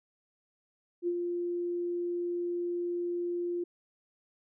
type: tone with ADSR envelope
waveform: sine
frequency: 349.2 Hz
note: F4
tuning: in tune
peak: -26 dBFS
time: 1.02-3.64 s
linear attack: 54 ms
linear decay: 57 ms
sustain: -4 dB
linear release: 7 ms
effects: none